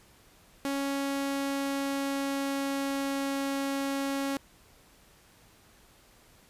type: tone with pitch glide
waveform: sawtooth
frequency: 277.2 to 275.4 Hz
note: C#4 to C#4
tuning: 0 to -11 cents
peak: -25 dBFS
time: 0.65-4.37 s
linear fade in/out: 0 ms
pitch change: -11 cents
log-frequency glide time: 0.85-3.39 s
effects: pink hiss -59 dBFS RMS until 6.49 s + resampled to 32000 Hz